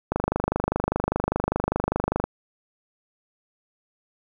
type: click train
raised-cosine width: 1 ms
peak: -8 dBFS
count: 54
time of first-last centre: 0.12-2.24 s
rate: 25 Hz
effects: 8-bit